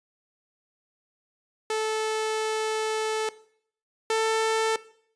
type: tone pair in turn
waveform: sawtooth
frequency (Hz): 436.7 / 443.8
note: A4 / A4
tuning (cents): -13 / +15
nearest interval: unison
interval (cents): 28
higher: second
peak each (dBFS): -21 / -18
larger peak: second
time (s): 1.7-3.29 / 4.1-4.76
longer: first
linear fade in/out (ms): 2
effects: noise-tail reverb RT60 0.6 s tail -18 dB re dry + resampled to 22050 Hz